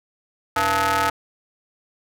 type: ring-modulated tone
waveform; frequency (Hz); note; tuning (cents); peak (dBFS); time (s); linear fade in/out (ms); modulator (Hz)
sawtooth; 200; G3; +35; -11; 0.56-1.1; 5; 1080
effects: none